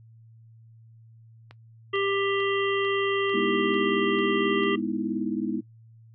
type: click train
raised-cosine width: 0.3 ms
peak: -29 dBFS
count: 8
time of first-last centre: 1.51-4.635 s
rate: 2.24 Hz
type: harmonic tone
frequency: 395.2 Hz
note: G4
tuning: 14 cents sharp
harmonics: 1 / 3 / 5 / 7 / 8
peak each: -25 / -30 / -32 / -33 / -34 dBFS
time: 1.93-4.76 s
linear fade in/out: 10 ms
type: chord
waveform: sine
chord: E major seventh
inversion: first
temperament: equal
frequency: 207.7 / 246.9 / 311.1 / 329.6 Hz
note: G#3 / B3 / D#4 / E4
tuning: 0 / 0 / 0 / 0 cents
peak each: -31 dBFS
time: 3.33-5.61 s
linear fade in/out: 20 ms
effects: noise-tail reverb RT60 0.1 s tail -18 dB re dry + added 113 Hz sine -49 dBFS peak until 6.14 s